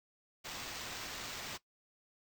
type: noise with sample-and-hold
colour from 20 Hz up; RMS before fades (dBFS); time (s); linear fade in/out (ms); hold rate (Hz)
blue; -44; 0.44-1.58; 20; 11025
effects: noise-tail reverb RT60 0.1 s tail -17 dB re dry